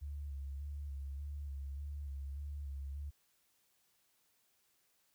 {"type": "tone with vibrato", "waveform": "sine", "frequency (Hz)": 70.6, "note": "C#2", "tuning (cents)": 32, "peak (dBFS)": -40, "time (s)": [0.01, 3.11], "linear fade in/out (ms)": 20, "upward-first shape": "square", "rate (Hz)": 1.7, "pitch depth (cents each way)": 37, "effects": ["white hiss -75 dBFS RMS until 5.14 s"]}